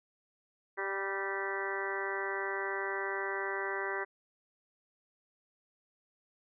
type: harmonic tone with a mistuned harmonic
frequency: 196 Hz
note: G3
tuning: in tune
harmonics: 2 / 3 / 4 / 5 / 6 / 7 / 8 / 9 / 10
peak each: -38 / -45 / -44 / -42 / -43 / -48 / -40 / -43 / -40 dBFS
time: 0.77-4.05 s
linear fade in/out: 20 ms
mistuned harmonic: 8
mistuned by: -19 cents
effects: none